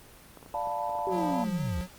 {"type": "clicks", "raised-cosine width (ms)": 1, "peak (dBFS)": -32, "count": 11, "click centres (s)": [0.373, 0.428, 0.462, 0.542, 0.673, 0.895, 0.953, 0.989, 1.091, 1.128, 1.158]}
{"type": "chord", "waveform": "sine", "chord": "B half-diminished seventh", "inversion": "first", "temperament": "equal", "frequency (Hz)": [587.3, 698.5, 880, 987.8], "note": ["D5", "F5", "A5", "B5"], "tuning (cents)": [0, 0, 0, 0], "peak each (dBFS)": [-36, -34, -32, -37], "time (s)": [0.54, 1.44], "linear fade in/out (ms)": 2}
{"type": "linear sweep", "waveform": "sine", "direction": "down", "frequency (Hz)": [392, 61.3], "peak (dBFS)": -29, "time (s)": [1.07, 1.81], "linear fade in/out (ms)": 0}
{"type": "tone with vibrato", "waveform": "square", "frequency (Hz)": 179.8, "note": "F#3", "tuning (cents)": -49, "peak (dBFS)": -34, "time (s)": [1.09, 1.88], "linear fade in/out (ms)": 50, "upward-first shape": "sine", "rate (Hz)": 4.1, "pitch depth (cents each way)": 35}
{"effects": ["pink hiss -52 dBFS RMS until 1.98 s", "Opus 24 kbps"]}